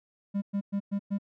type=tone bursts; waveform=triangle; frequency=200.1 Hz; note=G3; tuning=36 cents sharp; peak=-24 dBFS; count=5; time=0.34-1.185 s; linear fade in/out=20 ms; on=81 ms; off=110 ms; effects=none